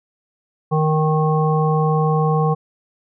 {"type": "harmonic tone", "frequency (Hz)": 155.56, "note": "D#3", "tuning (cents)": 0, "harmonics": [1, 3, 5, 7], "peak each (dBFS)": [-16, -21, -23, -24], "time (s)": [0.71, 2.55], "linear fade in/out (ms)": 20, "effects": []}